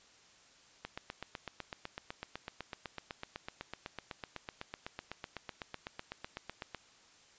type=click train; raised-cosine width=0.3 ms; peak=-24 dBFS; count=48; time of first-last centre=0.85-6.747 s; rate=7.97 Hz; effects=white hiss -62 dBFS RMS until 7.38 s + resampled to 16000 Hz